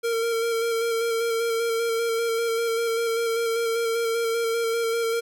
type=tone with vibrato; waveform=square; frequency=459.8 Hz; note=A#4; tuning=24 cents flat; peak=-23 dBFS; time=0.03-5.21 s; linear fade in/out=20 ms; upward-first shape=square; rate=5.1 Hz; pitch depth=18 cents each way; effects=none